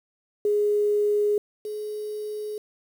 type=tone pair in turn; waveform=sine; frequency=415.3 / 423 Hz; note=G#4 / G#4; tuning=0 / +32 cents; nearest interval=unison; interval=32 cents; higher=second; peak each=-19 / -29 dBFS; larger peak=first; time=0.45-1.38 / 1.65-2.58 s; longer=neither; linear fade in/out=2 ms; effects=8-bit